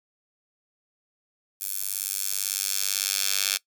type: tone with high-pass filter sweep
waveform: 10% pulse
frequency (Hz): 98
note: G2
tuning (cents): 0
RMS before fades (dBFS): -28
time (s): 1.6-3.58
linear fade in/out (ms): 20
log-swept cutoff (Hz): 11000 to 3700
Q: 0.83
effects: noise-tail reverb RT60 0.1 s tail -20 dB re dry